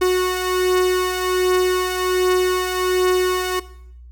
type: beating tone pair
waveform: 45% pulse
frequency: 366 / 367.3 Hz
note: F#4 / F#4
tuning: -19 / -13 cents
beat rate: 1.3 Hz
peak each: -23 / -17 dBFS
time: 0.01-3.6 s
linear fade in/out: 10 ms
effects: noise-tail reverb RT60 0.7 s tail -17 dB re dry + added 60 Hz sine -38 dBFS peak until 4.11 s